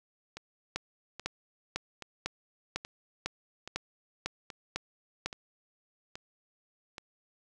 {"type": "two click trains", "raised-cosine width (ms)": 0.2, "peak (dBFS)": [-15, -24], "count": [10, 9], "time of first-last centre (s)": [[0.76, 5.26], [0.37, 6.982]], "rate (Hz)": [2, 1.21], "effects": []}